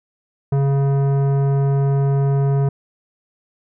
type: tone with tanh clipping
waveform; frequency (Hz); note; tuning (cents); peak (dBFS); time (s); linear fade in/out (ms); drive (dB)
sine; 138.59; C#3; 0; -16; 0.52-2.69; 5; 14
effects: none